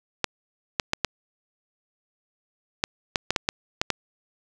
clicks, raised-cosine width 0.2 ms, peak -4 dBFS, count 11, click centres 0.243 / 0.798 / 0.934 / 1.047 / 2.839 / 3.158 / 3.306 / 3.362 / 3.489 / 3.815 / 3.903 s, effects none

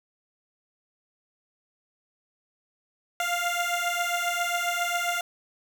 15% pulse beating tone pair, 695 / 702.4 Hz, F5 / F5, -9 / +10 cents, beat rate 7.4 Hz, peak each -22 dBFS, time 3.2-5.21 s, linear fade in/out 2 ms, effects none

